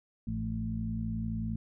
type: harmonic tone with a mistuned harmonic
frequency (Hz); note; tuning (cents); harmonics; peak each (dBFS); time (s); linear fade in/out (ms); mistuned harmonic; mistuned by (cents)
55.3; A1; +9; 1 / 2 / 3 / 4; -38 / -36 / -40 / -35; 0.27-1.56; 5; 3; +41
effects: none